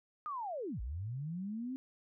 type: linear two-way sweep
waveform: sine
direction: down then up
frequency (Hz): 1252 to 49.91 to 267.4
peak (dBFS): -37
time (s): 0.26-1.76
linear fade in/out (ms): 0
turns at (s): 0.81
effects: none